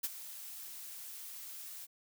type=noise with ADSR envelope; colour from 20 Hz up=blue; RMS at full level=-33 dBFS; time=0.03-1.87 s; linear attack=14 ms; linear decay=32 ms; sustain=-14 dB; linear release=32 ms; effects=none